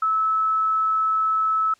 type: tone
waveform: sine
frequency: 1302 Hz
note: E6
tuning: 22 cents flat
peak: -18 dBFS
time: 0.02-1.74 s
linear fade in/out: 5 ms
effects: white hiss -59 dBFS RMS until 1.79 s + low-pass 7000 Hz 12 dB/octave